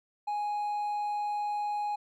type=tone with hard clipping; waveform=triangle; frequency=830.6 Hz; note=G#5; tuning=in tune; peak=-30 dBFS; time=0.27-1.96 s; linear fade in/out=10 ms; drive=5 dB; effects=none